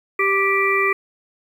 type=harmonic tone; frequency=392 Hz; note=G4; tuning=in tune; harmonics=1 / 3 / 5 / 6; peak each=-21 / -21 / -21 / -21 dBFS; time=0.19-0.93 s; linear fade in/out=5 ms; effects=8-bit